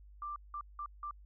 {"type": "tone bursts at uneven times", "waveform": "sine", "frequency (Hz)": 1181, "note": "D6", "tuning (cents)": 9, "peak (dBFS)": -38, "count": 4, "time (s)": [[0.22, 0.36], [0.54, 0.61], [0.79, 0.86], [1.03, 1.11]], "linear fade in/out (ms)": 2, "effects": ["added 50 Hz sine -53 dBFS peak until 1.25 s"]}